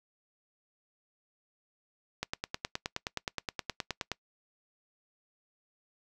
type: click train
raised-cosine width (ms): 0.2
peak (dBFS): -15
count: 19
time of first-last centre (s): 2.23-4.117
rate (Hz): 9.54
effects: noise-tail reverb RT60 0.1 s tail -23 dB re dry